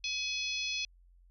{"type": "harmonic tone", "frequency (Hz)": 847, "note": "G#5", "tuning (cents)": 34, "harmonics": [3, 4, 5, 6, 7], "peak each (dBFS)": [-36, -38, -40, -42, -43], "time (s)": [0.04, 0.85], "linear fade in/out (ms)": 2, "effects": ["added 44 Hz sine -58 dBFS peak until 1.3 s"]}